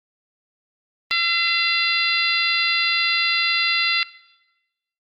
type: harmonic tone with a mistuned harmonic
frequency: 681 Hz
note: F5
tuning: 44 cents flat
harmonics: 2 / 3 / 4 / 5 / 6 / 7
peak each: -27 / -22 / -23 / -27 / -25 / -27 dBFS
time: 1.11-4.03 s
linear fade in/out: 0 ms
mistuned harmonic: 5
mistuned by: +35 cents
effects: noise-tail reverb RT60 1.0 s tail -19 dB re dry + Opus 32 kbps